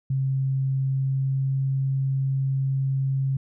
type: tone with pitch glide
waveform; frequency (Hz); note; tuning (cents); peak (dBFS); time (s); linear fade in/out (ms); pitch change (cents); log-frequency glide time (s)
sine; 134.1 to 134.88; C3 to C#3; +43 to -47; -21; 0.1-3.37; 5; +10; 0.8-1.62
effects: none